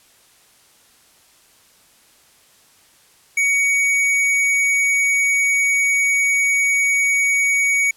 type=tone with tanh clipping; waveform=sine; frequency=2245 Hz; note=C#7; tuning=21 cents sharp; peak=-16 dBFS; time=3.37-7.91 s; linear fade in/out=5 ms; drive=17 dB; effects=white hiss -53 dBFS RMS until 7.96 s + low-pass 12000 Hz 12 dB/octave